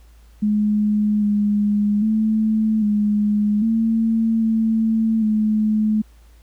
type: tone with pitch steps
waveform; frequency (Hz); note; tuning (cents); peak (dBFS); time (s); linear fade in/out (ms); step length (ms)
sine; 210.1 / 206.9 / 218.1 / 208.6 / 225.2 / 222.7 / 214.8; G#3 / G#3 / A3 / G#3 / A3 / A3 / A3; +20 / -6 / -15 / +8 / +40 / +21 / -41; -15; 0.42-6.02; 10; 800
effects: added 56 Hz sine -45 dBFS peak until 6.42 s + pink hiss -58 dBFS RMS until 6.42 s